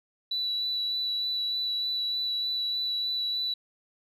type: tone with vibrato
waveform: sine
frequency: 3951 Hz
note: B7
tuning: in tune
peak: -26 dBFS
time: 0.31-3.54 s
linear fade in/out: 5 ms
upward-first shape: sine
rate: 3.3 Hz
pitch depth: 11 cents each way
effects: tanh soft clip ceiling -22 dBFS